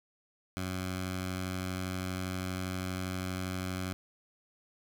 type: tone with notch filter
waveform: 10% pulse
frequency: 92.5 Hz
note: F#2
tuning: in tune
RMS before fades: -36 dBFS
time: 0.57-3.93 s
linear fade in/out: 0 ms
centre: 450 Hz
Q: 1.2
effects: none